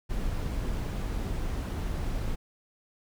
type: noise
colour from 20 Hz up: brown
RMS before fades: -31 dBFS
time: 0.09-2.36 s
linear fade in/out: 20 ms
effects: none